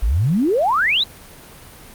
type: exponential sweep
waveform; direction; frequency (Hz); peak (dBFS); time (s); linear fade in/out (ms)
sine; up; 45.14 to 4120; -14; 0.02-1.04; 10
effects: pink hiss -41 dBFS RMS until 1.94 s + Opus 32 kbps